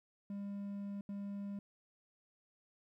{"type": "tone bursts at uneven times", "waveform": "triangle", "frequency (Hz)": 200.7, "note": "G3", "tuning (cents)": 41, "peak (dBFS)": -38, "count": 2, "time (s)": [[0.3, 1.01], [1.09, 1.59]], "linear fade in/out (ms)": 2, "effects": ["13-bit"]}